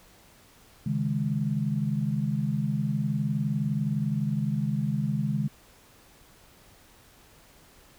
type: chord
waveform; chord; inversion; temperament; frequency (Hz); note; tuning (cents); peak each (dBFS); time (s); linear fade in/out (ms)
sine; C# suspended second; none; equal with one note detuned; 135.97 / 155.56 / 207.7; C#3 / D#3 / G#3; -33 / 0 / 0; -29; 0.86-5.48; 5
effects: pink hiss -56 dBFS RMS until 7.98 s